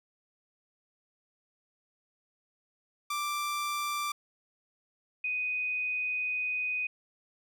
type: tone pair in turn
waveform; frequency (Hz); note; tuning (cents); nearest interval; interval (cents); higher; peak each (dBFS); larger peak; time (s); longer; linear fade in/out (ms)
sawtooth / sine; 1177 / 2494; D6 / D#7; +3 / +3; octave + minor second; 1300; second; -27 / -29; first; 3.1-4.12 / 5.24-6.87; second; 5
effects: none